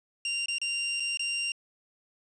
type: tone with dropouts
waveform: sawtooth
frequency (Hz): 2780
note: F7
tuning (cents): -9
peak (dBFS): -25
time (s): 0.25-1.52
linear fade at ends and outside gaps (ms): 2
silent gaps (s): 0.459-0.483 / 0.584-0.615 / 0.999-1.003 / 1.173-1.194
effects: resampled to 22050 Hz + 9-bit